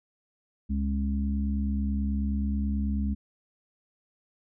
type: harmonic tone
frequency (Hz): 69.3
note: C#2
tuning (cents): 0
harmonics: 1 / 3 / 4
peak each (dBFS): -27 / -29 / -39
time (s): 0.69-3.15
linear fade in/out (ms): 20
effects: none